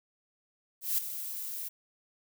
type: noise with ADSR envelope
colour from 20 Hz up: violet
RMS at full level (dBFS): -27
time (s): 0.81-1.69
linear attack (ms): 170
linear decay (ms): 8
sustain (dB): -11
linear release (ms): 14
effects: none